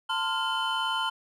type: tone cluster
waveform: triangle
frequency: 894 / 1035 / 1402 / 3048 Hz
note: A5 / C6 / F6 / G7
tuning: +27 / -19 / +6 / -49 cents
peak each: -30 dBFS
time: 0.09-1.1 s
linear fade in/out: 10 ms
effects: none